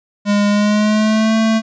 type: tone with pitch glide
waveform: square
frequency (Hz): 204.8 to 222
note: G#3 to A3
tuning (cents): -24 to +16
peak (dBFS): -12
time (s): 0.25-1.62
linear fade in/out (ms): 50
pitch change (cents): +140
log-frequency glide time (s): 0.48-1.36
effects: resampled to 16000 Hz